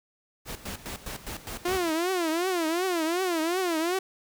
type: noise with tremolo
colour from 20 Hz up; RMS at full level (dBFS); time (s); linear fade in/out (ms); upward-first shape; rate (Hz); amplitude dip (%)
pink; -36; 0.45-1.91; 50; square; 4.9; 75
type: tone with vibrato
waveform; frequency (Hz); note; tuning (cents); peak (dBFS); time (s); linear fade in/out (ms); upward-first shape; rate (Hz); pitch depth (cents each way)
sawtooth; 345; F4; -21; -21; 1.65-3.99; 5; triangle; 2.7; 190
effects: none